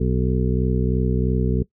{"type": "harmonic tone", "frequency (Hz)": 63, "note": "B1", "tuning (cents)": 35, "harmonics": [1, 2, 3, 4, 6, 7], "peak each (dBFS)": [-22, -23, -24, -28, -28, -28], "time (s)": [0, 1.63], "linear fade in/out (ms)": 10, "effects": ["noise-tail reverb RT60 0.1 s tail -19 dB re dry"]}